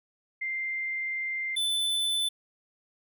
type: tone pair in turn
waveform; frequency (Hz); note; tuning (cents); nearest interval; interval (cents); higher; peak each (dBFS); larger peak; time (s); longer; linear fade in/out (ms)
sine / square; 2093 / 3511; C7 / A7; 0 / -4; major sixth; 896; second; -29 / -26; second; 0.41-1.56 / 1.56-2.29; first; 10
effects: none